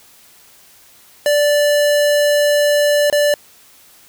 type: tone with dropouts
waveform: square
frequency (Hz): 585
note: D5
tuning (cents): -7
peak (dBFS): -12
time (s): 1.26-3.34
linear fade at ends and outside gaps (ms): 1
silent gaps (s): 3.1-3.126
effects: white hiss -47 dBFS RMS until 4.08 s